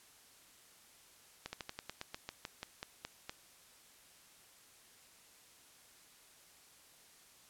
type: slowing click train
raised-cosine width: 0.2 ms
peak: -24 dBFS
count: 14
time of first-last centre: 1.46-3.295 s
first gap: 70 ms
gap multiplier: 1.11
effects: white hiss -62 dBFS RMS until 7.49 s + low-pass 12000 Hz 12 dB/octave